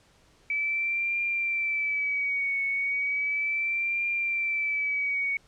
sine tone with vibrato, 2300 Hz, D7, 37 cents flat, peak -25 dBFS, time 0.5-5.37 s, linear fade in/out 2 ms, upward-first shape triangle, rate 0.35 Hz, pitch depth 68 cents each way, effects pink hiss -61 dBFS RMS until 5.47 s + low-pass 8000 Hz 12 dB/octave

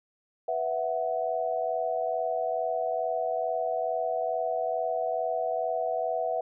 sine chord, B suspended fourth, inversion none, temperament just, 493.9 / 658.5 / 740.8 Hz, B4 / E5 / F#5, 0 / -2 / +2 cents, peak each -33 / -29 / -31 dBFS, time 0.48-6.41 s, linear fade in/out 5 ms, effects none

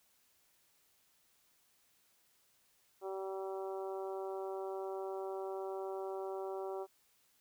harmonic tone, 192.1 Hz, G3, 35 cents flat, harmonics 2 / 3 / 4 / 5 / 6 / 7, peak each -40 / -46 / -46 / -52 / -54 / -57 dBFS, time 3.01-6.87 s, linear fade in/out 50 ms, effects white hiss -72 dBFS RMS until 7.4 s

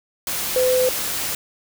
sine tone in noise, 508 Hz, B4, 49 cents sharp, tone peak -15 dBFS, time 0.56-0.89 s, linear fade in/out 2 ms, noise white, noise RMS -25 dBFS, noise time 0.27-1.35 s, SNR +7 dB, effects none

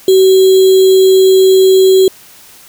sine tone with sample-and-hold, 379.2 Hz, F#4, 43 cents sharp, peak -3 dBFS, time 0.08-2.08 s, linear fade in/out 2 ms, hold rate 3675 Hz, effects white hiss -39 dBFS RMS until 2.68 s

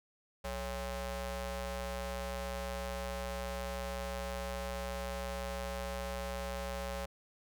sawtooth ring-modulated tone, 246.9 Hz, B3, in tune, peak -30 dBFS, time 0.44-7.06 s, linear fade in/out 10 ms, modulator 310 Hz, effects none

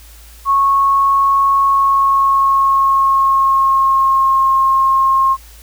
sine tone with pitch glide, 1100 to 1071.2 Hz, C#6 to C6, -14 to +40 cents, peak -9 dBFS, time 0.45-5.37 s, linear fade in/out 50 ms, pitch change -46 cents, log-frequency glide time 1.59-4.53 s, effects added 56 Hz sine -38 dBFS peak until 5.62 s + white hiss -43 dBFS RMS until 5.62 s

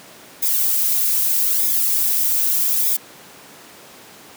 violet noise with flanger, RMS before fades -18 dBFS, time 0.42-2.97 s, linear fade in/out 10 ms, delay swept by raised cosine 0.68 to 3.08 ms, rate 0.81 Hz, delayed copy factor -0.65, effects pink hiss -42 dBFS RMS until 4.36 s + high-pass 200 Hz 12 dB/octave

